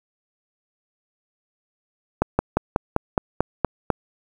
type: slowing click train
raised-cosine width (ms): 1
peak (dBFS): -3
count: 9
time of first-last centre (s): 2.22-3.903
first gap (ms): 170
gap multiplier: 1.06
effects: 7-bit